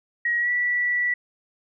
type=tone with pitch glide; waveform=sine; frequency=1899 to 1954.6 Hz; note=A#6 to B6; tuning=+32 to -18 cents; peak=-20 dBFS; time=0.25-1.14 s; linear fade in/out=5 ms; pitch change=+50 cents; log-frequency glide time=0.39-0.5 s; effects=none